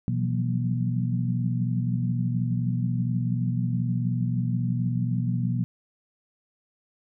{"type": "tone cluster", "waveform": "sine", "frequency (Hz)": [122.9, 167, 179.3, 185.8, 237.9], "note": ["B2", "E3", "F3", "F#3", "A#3"], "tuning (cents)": [-8, 23, 46, 7, 35], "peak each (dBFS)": [-25, -31, -34, -32, -32], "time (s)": [0.08, 5.64], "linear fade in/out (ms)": 0, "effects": []}